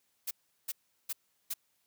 blue noise bursts, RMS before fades -35 dBFS, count 4, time 0.27-1.54 s, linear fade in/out 10 ms, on 40 ms, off 370 ms, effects white hiss -75 dBFS RMS until 1.86 s + high-pass 60 Hz 12 dB/octave

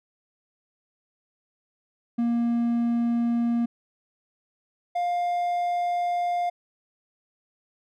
triangle tone pair in turn, 235.4 / 703.9 Hz, A#3 / F5, +17 / +13 cents, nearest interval octave + perfect fifth, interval 1896 cents, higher second, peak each -19 / -21 dBFS, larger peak first, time 2.18-3.66 / 4.95-6.5 s, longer second, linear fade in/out 10 ms, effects none

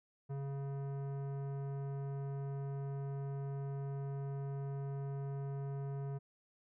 sine tone with tanh clipping, 138.59 Hz, C#3, in tune, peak -40 dBFS, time 0.29-6.19 s, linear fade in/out 20 ms, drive 15 dB, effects none

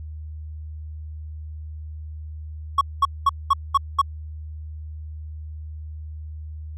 triangle tone bursts, 1108.7 Hz, C#6, in tune, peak -11 dBFS, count 6, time 2.78-4.016 s, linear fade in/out 5 ms, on 31 ms, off 210 ms, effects added 77 Hz sine -32 dBFS peak until 6.77 s

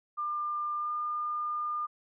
sine tone with pitch glide, 1198 to 1208.4 Hz, D6 to D6, +34 to +49 cents, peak -30 dBFS, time 0.17-1.87 s, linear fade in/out 20 ms, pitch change +15 cents, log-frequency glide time 0.78-0.9 s, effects none

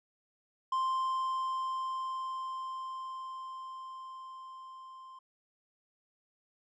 triangle tone with level ramp, 1046.5 Hz, C6, in tune, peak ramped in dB -26 to -46 dBFS, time 0.72-5.19 s, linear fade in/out 5 ms, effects resampled to 22050 Hz

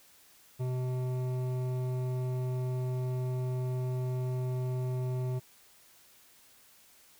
sine tone with hard clipping, 127 Hz, B2, 49 cents sharp, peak -32 dBFS, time 0.59-5.4 s, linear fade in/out 20 ms, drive 12 dB, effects white hiss -60 dBFS RMS until 7.19 s

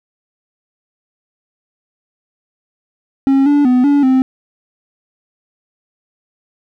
triangle tone with pitch steps, 271.3 / 289.2 / 250.9 / 285.9 / 260.6 Hz, C#4 / D4 / B3 / D4 / C4, -37 / -27 / +28 / -46 / -7 cents, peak -6 dBFS, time 3.27-4.22 s, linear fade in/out 0 ms, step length 190 ms, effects none

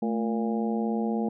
harmonic tone with a mistuned harmonic, 116.54 Hz, A#2, in tune, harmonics 2 / 3 / 4 / 5 / 6 / 7, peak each -26 / -35 / -33 / -41 / -38 / -37 dBFS, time 0.02-1.29 s, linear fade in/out 5 ms, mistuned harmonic 2, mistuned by -89 cents, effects none

